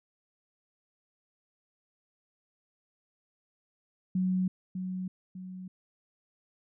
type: tone with echo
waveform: sine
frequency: 185 Hz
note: F#3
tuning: in tune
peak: -25 dBFS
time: 4.15-4.48 s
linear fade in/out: 5 ms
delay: 600 ms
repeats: 2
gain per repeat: -7 dB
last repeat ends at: 5.68 s
effects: none